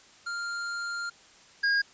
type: tone pair in turn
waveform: square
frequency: 1396.9 / 1628.8 Hz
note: F6 / G#6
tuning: 0 / -34 cents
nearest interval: minor third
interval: 266 cents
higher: second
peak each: -32 / -23 dBFS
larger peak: second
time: 0.26-1.1 / 1.63-1.82 s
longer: first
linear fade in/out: 10 ms
effects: white hiss -55 dBFS RMS until 1.93 s + resampled to 16000 Hz